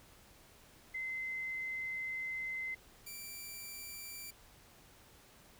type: tone pair in turn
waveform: sine / 5% pulse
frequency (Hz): 2061 / 2344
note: C7 / D7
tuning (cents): -27 / -4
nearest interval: major second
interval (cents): 223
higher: second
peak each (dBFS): -37 / -35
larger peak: second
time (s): 0.94-2.75 / 3.06-4.31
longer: first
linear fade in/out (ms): 10
effects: pink hiss -61 dBFS RMS until 5.59 s